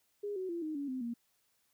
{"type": "tone with pitch steps", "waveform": "sine", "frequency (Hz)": [410, 373.8, 340.8, 310.7, 283.3, 258.3, 235.5], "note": ["G#4", "F#4", "F4", "D#4", "C#4", "C4", "A#3"], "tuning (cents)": [-22, 18, -42, -2, 38, -22, 18], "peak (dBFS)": -35, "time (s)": [0.23, 1.14], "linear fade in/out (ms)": 10, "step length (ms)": 130, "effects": ["white hiss -75 dBFS RMS until 1.73 s"]}